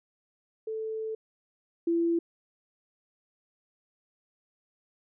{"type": "tone pair in turn", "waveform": "sine", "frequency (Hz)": [440, 337], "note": ["A4", "E4"], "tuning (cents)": [0, 38], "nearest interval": "perfect fourth", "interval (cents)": 462, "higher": "first", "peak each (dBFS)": [-31, -23], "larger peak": "second", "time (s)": [[0.67, 1.15], [1.87, 2.19]], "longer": "first", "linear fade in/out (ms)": 5, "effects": []}